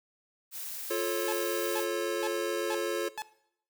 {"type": "noise", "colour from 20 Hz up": "blue", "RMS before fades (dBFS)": -39, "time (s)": [0.51, 1.87], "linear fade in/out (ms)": 50}
{"type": "chord", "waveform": "square", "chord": "F augmented", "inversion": "none", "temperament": "just", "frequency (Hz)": [349.2, 436.5, 545.7], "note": ["F4", "A4", "C#5"], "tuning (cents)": [0, -14, -27], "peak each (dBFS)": -34, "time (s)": [0.9, 3.09], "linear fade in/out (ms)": 10}
{"type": "tone bursts", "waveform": "sawtooth", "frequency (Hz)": 861, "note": "A5", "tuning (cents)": -38, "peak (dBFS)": -30, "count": 5, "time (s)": [1.28, 3.22], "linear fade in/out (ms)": 0, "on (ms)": 44, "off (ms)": 430}
{"effects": ["noise-tail reverb RT60 0.7 s tail -18 dB re dry"]}